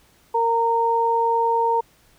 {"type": "tone pair together", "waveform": "sine", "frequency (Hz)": [461.7, 922.4], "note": ["A#4", "A#5"], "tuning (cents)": [-17, -19], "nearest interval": "octave", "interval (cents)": 1198, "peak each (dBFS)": [-22, -18], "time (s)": [0.34, 1.81], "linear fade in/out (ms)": 10, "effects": ["pink hiss -57 dBFS RMS until 2.18 s"]}